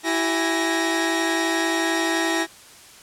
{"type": "tone cluster", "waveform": "sawtooth", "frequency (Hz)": [329.7, 381.1, 826, 1870], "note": ["E4", "G4", "G#5", "A#6"], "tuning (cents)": [0, -49, -10, 5], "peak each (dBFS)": [-19, -26, -25, -22], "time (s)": [0.03, 2.47], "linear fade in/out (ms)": 50, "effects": ["white hiss -46 dBFS RMS until 3.02 s", "low-pass 10000 Hz 12 dB/octave"]}